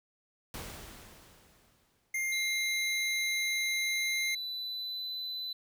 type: noise with exponential decay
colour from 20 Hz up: pink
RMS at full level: -41 dBFS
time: 0.54-2.38 s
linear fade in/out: 1 ms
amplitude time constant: 400 ms
type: tone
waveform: square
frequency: 2113 Hz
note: C7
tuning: 16 cents sharp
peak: -31 dBFS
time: 2.14-4.35 s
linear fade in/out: 5 ms
type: tone with pitch glide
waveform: triangle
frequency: 3951 to 4008 Hz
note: B7 to B7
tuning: 0 to +25 cents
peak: -34 dBFS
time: 2.32-5.53 s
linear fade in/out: 5 ms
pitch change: +25 cents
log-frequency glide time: 3.78-5.08 s
effects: none